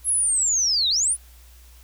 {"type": "linear two-way sweep", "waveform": "sine", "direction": "down then up", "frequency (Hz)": [11060, 3633, 10310], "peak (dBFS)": -18, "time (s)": [0.04, 1.17], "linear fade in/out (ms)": 50, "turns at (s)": 0.89, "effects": ["added 60 Hz sine -46 dBFS peak until 1.83 s", "white hiss -54 dBFS RMS until 1.83 s"]}